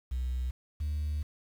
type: tone pair in turn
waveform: sine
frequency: 63.2 / 74.85 Hz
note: B1 / D2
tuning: +41 / +33 cents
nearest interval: minor third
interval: 292 cents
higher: second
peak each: -28 dBFS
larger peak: neither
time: 0.11-0.51 / 0.8-1.23 s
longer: second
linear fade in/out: 10 ms
effects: tanh soft clip ceiling -26 dBFS + 9-bit